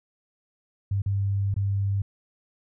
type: tone with dropouts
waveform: sine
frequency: 99.2 Hz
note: G2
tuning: 21 cents sharp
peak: -22 dBFS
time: 0.91-2.02 s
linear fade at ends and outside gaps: 5 ms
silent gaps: 1.02-1.06 / 1.542-1.563 s
effects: none